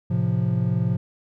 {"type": "chord", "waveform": "triangle", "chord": "F major", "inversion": "first", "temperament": "equal", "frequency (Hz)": [110, 130.81, 174.61], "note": ["A2", "C3", "F3"], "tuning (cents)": [0, 0, 0], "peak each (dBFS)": -22, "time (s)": [0.1, 0.97], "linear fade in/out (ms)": 10, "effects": []}